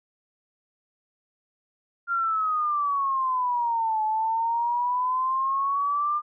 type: exponential two-way sweep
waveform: sine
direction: down then up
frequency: 1400 to 860 to 1205 Hz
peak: -22 dBFS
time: 2.07-6.22 s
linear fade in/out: 50 ms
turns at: 4.03 s
effects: none